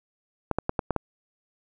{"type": "clicks", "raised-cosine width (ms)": 1, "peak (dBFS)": -10, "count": 6, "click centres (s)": [0.513, 0.586, 0.694, 0.792, 0.907, 0.963], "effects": []}